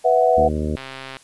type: chord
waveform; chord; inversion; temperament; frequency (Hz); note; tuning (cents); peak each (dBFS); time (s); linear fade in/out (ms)
sine; B suspended fourth; none; just; 493.9 / 658.5 / 740.8; B4 / E5 / F#5; 0 / -2 / +2; -17; 0.04-0.49; 20
type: harmonic tone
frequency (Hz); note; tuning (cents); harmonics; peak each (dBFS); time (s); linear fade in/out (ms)
76.1; D#2; -38; 1 / 2 / 3 / 4 / 5 / 6 / 7 / 8; -24 / -29 / -26 / -30 / -30 / -34 / -35 / -36; 0.37-0.76; 5
type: click train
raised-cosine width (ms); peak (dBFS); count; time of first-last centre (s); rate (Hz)
0.3; -17; 54; 0.77-1.168; 133
effects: white hiss -51 dBFS RMS until 1.23 s + resampled to 24000 Hz

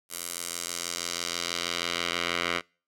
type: tone with band-pass filter sweep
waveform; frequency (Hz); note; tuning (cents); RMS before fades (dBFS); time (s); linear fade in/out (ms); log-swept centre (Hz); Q
10% pulse; 86.2; F2; -22; -32; 0.09-2.62; 50; 11000 to 2200; 1.1
effects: noise-tail reverb RT60 0.4 s tail -26 dB re dry

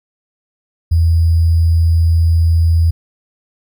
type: tone with sample-and-hold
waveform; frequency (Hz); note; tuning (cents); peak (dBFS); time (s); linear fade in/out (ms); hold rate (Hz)
sine; 82.8; E2; +8; -8; 0.91-2.91; 10; 4900
effects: none

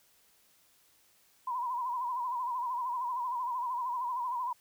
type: tone with vibrato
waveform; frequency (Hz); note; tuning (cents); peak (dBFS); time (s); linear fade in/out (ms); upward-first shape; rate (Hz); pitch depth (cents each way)
sine; 987.8; B5; 0; -31; 1.47-4.53; 5; sine; 13; 85
effects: white hiss -66 dBFS RMS until 4.6 s

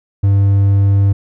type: tone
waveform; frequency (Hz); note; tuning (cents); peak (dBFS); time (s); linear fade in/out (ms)
triangle; 99.2; G2; +21; -6; 0.23-1.13; 10
effects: none

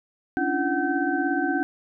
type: tone cluster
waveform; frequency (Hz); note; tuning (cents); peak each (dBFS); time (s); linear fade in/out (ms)
sine; 277.7 / 294.5 / 340.1 / 745 / 1541; C#4 / D4 / F4 / F#5 / G6; +3 / +5 / -46 / +12 / -30; -28; 0.37-1.63; 0
effects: none

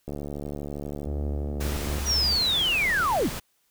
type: click train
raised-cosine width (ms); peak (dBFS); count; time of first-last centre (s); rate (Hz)
2; -21; 139; 0.08-1.983; 72.5
type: tone with pitch glide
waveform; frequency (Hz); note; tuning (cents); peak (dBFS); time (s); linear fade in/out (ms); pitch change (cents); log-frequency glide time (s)
triangle; 73.9 to 68.95; D2 to C#2; +11 to -9; -27; 1.06-2.37; 10; -120; 1.53-1.58
type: noise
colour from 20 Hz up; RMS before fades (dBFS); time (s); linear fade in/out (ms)
pink; -34; 1.6-3.4; 10
type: linear sweep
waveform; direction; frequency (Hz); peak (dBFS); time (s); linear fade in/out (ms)
sine; down; 5860 to 45.94; -21; 2.05-3.31; 50
effects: white hiss -69 dBFS RMS until 3.7 s

